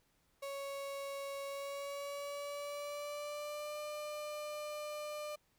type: tone with pitch glide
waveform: 35% pulse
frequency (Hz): 555 to 598.3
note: C#5 to D5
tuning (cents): +2 to +32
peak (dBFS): -39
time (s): 0.42-5.36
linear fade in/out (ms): 10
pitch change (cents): +130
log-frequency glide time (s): 1.46-3.8
effects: pink hiss -75 dBFS RMS until 5.58 s